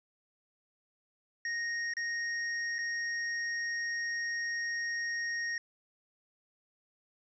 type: tone with dropouts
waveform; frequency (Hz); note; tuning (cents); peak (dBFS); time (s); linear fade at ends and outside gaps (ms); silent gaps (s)
square; 1864.7; A#6; 0; -33; 1.45-5.58; 2; 1.937-1.968 / 2.784-2.788
effects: resampled to 16000 Hz + 12-bit